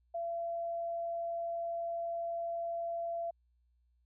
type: tone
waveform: sine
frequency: 678 Hz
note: E5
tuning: 49 cents sharp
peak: -34 dBFS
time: 0.14-3.31 s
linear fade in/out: 10 ms
effects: added 60 Hz sine -69 dBFS peak until 4.05 s